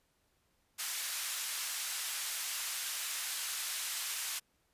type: band-pass noise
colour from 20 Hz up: white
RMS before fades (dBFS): -38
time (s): 0.78-4.4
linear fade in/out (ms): 20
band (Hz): 1300 to 12000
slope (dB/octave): 12
effects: pink hiss -75 dBFS RMS until 4.73 s + resampled to 32000 Hz